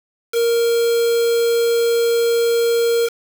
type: tone with quantisation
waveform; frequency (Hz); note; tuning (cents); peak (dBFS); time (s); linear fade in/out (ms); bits
triangle; 466.2; A#4; 0; -12; 0.32-3.1; 50; 4
effects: none